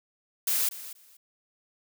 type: noise with echo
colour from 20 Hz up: blue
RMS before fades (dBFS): -26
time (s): 0.47-0.69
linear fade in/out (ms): 5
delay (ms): 240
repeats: 2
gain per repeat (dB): -15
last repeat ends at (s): 1.17
effects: none